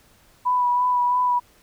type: tone with vibrato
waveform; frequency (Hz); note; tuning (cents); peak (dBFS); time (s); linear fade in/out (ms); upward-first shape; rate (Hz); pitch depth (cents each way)
sine; 986; B5; -3; -17; 0.45-1.4; 20; sine; 3; 20
effects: pink hiss -56 dBFS RMS until 1.62 s